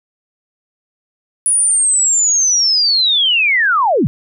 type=linear sweep; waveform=sine; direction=down; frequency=9890 to 104.2 Hz; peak=-10 dBFS; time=1.46-4.07 s; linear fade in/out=0 ms; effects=none